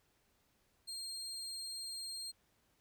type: tone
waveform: 30% pulse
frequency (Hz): 4206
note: C8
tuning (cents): +8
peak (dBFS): -39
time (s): 0.87-2.32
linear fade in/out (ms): 20
effects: pink hiss -75 dBFS RMS until 2.8 s